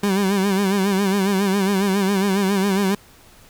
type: tone with vibrato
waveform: 30% pulse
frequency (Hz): 196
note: G3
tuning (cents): 0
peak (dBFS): -14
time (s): 0.03-2.95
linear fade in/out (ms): 5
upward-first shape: sine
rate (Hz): 7.3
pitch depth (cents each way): 78
effects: pink hiss -49 dBFS RMS until 3.49 s